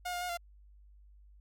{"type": "tone with pitch steps", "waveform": "sawtooth", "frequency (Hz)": [717, 707, 718, 692], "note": ["F5", "F5", "F5", "F5"], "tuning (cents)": [45, 21, 48, -16], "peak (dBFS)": -31, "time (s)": [0.05, 0.374], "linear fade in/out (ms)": 10, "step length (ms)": 81, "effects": ["added 50 Hz sine -55 dBFS peak until 1.4 s"]}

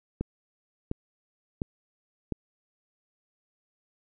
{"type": "click train", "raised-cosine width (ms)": 3, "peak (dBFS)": -16, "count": 4, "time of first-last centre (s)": [0.21, 2.323], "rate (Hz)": 1.42, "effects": []}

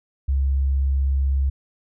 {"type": "tone", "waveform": "sine", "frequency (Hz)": 68, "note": "C#2", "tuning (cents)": -33, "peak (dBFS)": -17, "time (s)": [0.28, 1.5], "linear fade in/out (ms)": 10, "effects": []}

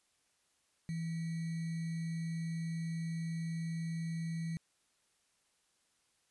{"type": "tone with sample-and-hold", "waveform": "sine", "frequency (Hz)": 164.81, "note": "E3", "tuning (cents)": 0, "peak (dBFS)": -35, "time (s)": [0.89, 4.57], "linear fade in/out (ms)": 0, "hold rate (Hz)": 2100, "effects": ["white hiss -75 dBFS RMS until 6.3 s", "resampled to 24000 Hz"]}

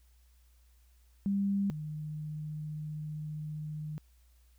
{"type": "tone pair in turn", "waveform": "sine", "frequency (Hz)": [198.5, 152.53], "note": ["G3", "D#3"], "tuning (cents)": [22, -34], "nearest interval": "perfect fourth", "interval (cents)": 456, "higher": "first", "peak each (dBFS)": [-27, -36], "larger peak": "first", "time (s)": [[1.26, 1.7], [1.7, 3.98]], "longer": "second", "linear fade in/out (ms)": 0, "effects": ["added 60 Hz sine -60 dBFS peak until 4.58 s", "white hiss -72 dBFS RMS until 4.58 s"]}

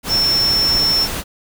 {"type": "tone in noise", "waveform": "sine", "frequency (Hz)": 5400, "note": "E8", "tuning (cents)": 41, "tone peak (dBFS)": -13, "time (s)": [0.08, 1.08], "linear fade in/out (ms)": 50, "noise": "pink", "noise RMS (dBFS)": -24, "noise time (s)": [0.03, 1.24], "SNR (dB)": 8, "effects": []}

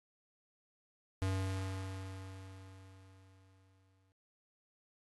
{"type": "tone with exponential decay", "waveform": "square", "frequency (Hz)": 95.2, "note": "F#2", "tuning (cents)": 50, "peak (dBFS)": -32, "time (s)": [1.22, 4.12], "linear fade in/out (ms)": 0, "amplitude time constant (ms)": 630, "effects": ["AAC 32 kbps"]}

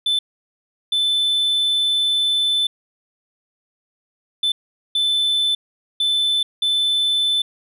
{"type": "tone bursts at uneven times", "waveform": "sine", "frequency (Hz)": 3520, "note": "A7", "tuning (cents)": 0, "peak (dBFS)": -13, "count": 6, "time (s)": [[0.06, 0.19], [0.92, 2.67], [4.43, 4.52], [4.95, 5.55], [6, 6.43], [6.62, 7.42]], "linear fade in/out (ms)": 5, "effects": ["tanh soft clip ceiling -15 dBFS"]}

